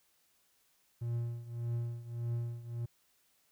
triangle tone with tremolo, 118.1 Hz, A#2, 23 cents sharp, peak -29 dBFS, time 1.01-2.86 s, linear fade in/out 10 ms, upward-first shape triangle, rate 1.7 Hz, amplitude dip 85%, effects white hiss -72 dBFS RMS until 3.51 s

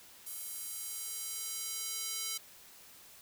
square tone with high-pass filter sweep, 440 Hz, A4, in tune, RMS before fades -40 dBFS, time 0.26-2.38 s, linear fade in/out 10 ms, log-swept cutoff 11000 to 4600 Hz, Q 0.81, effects white hiss -56 dBFS RMS until 3.21 s

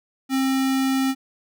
square tone with notch filter, 266.1 Hz, C4, 29 cents sharp, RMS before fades -21 dBFS, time 0.29-1.15 s, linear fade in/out 50 ms, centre 610 Hz, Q 1.7, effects none

